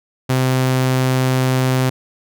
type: tone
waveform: sawtooth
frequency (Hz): 129.5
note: C3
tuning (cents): -17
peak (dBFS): -10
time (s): 0.29-1.9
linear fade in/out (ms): 10
effects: none